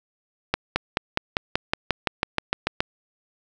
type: accelerating click train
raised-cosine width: 0.3 ms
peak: -4 dBFS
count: 14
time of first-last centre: 0.54-2.805 s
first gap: 220 ms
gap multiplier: 0.96
effects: none